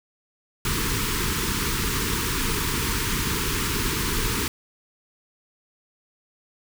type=band-stop noise; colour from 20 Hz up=pink; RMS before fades=-25 dBFS; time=0.65-4.48 s; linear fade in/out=2 ms; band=470 to 910 Hz; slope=96 dB/octave; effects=none